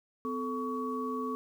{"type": "tone cluster", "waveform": "sine", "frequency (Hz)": [253.8, 438.5, 1125], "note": ["B3", "A4", "C#6"], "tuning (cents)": [47, -6, 25], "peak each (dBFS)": [-35, -37, -36], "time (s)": [0.25, 1.35], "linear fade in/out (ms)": 0, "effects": ["10-bit"]}